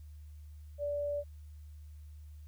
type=tone; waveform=sine; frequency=580 Hz; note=D5; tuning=22 cents flat; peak=-32 dBFS; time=0.78-1.24 s; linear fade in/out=50 ms; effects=added 75 Hz sine -47 dBFS peak until 2.47 s + white hiss -72 dBFS RMS until 2.47 s